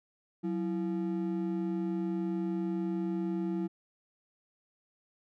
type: ring-modulated tone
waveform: triangle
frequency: 259.1 Hz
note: C4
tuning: 17 cents flat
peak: -25 dBFS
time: 0.43-3.68 s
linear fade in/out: 20 ms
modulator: 73.4 Hz
effects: none